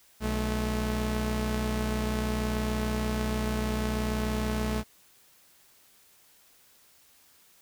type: tone pair together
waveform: sawtooth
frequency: 60.6 / 216 Hz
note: B1 / A3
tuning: -32 / -32 cents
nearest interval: octave + minor seventh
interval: 2200 cents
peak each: -26 dBFS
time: 0.2-4.84 s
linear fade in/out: 50 ms
effects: white hiss -60 dBFS RMS until 7.61 s